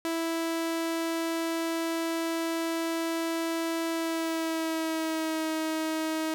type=tone with pitch glide; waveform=sawtooth; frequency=329.6 to 316.9 Hz; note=E4 to D#4; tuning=0 to +32 cents; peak=-24 dBFS; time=0.05-6.34 s; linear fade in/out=0 ms; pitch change=-68 cents; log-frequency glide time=3.89-5.51 s; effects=none